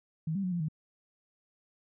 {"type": "tone with pitch steps", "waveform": "sine", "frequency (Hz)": [159.2, 196.5, 182.8, 173.3, 155.4], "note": ["D#3", "G3", "F#3", "F3", "D#3"], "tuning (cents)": [40, 4, -21, -13, -2], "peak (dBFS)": -29, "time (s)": [0.27, 0.685], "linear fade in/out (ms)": 5, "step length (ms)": 83, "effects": []}